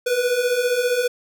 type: beating tone pair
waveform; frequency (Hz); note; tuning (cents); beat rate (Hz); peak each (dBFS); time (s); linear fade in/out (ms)
square; 479.8 / 494.8; A#4 / B4; +50 / +3; 15; -25 / -20; 0.06-1.08; 10
effects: none